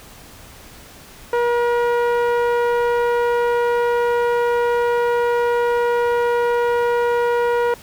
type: tone with low-pass filter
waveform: sawtooth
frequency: 477.9 Hz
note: A#4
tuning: 43 cents sharp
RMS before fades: -18 dBFS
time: 1.33-7.74 s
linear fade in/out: 2 ms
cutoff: 1500 Hz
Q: 0.81
effects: pink hiss -42 dBFS RMS until 7.82 s